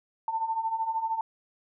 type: beating tone pair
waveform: sine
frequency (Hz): 886 / 899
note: A5 / A5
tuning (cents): +12 / +37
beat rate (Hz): 13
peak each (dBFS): -33 / -28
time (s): 0.28-1.21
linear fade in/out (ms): 2
effects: none